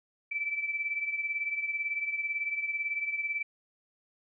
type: beating tone pair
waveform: sine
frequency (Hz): 2318 / 2336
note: D7 / D7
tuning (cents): -23 / -10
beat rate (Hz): 18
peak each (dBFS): -31 / -37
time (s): 0.31-3.43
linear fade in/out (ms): 10
effects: none